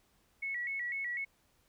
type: tone with vibrato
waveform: sine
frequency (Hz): 2061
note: C7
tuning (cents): -27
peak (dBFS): -34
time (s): 0.42-1.25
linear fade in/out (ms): 10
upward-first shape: square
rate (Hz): 4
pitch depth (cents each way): 110
effects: pink hiss -71 dBFS RMS until 1.68 s